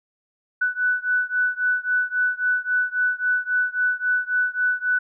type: beating tone pair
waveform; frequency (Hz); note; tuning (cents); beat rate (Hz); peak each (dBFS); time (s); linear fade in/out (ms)
sine; 1488 / 1491.7; F#6 / F#6; +9 / +14; 3.7; -22 / -23; 0.61-4.99; 10
effects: none